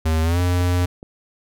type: tone with pitch glide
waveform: square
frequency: 79.8 to 89.06 Hz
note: D#2 to F2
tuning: +44 to +34 cents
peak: -17 dBFS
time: 0.05-0.86 s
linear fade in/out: 10 ms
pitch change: +190 cents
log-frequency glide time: 0.22-0.39 s
type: click train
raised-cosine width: 2 ms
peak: -23 dBFS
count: 4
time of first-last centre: 0.4-1.029 s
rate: 4.77 Hz
effects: none